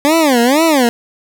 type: tone with vibrato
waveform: 20% pulse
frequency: 278.1 Hz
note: C#4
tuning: 6 cents sharp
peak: -4 dBFS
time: 0.05-0.89 s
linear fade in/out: 0 ms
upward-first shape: sine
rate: 2.1 Hz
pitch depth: 300 cents each way
effects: none